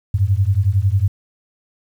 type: beating tone pair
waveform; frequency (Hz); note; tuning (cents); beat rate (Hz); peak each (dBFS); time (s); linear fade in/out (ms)
sine; 92.5 / 103.5; F#2 / G#2; 0 / -5; 11; -16; 0.14-1.08; 5
effects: 8-bit